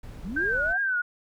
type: noise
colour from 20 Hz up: brown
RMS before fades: -40 dBFS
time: 0.03-0.73 s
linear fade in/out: 5 ms
type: linear sweep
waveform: sine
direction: up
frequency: 155.56 to 760 Hz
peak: -31 dBFS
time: 0.24-0.78 s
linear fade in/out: 20 ms
type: tone with vibrato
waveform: sine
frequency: 1529 Hz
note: G6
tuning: 44 cents flat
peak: -23 dBFS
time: 0.36-1.02 s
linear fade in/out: 10 ms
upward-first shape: triangle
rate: 2.8 Hz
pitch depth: 120 cents each way
effects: none